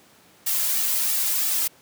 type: noise with flanger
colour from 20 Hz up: blue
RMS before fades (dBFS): -23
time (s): 0.46-1.68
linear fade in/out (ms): 10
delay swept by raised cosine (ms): 1.9 to 2.71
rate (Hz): 3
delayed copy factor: -0.65
effects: pink hiss -54 dBFS RMS until 1.81 s + high-pass 150 Hz 12 dB/octave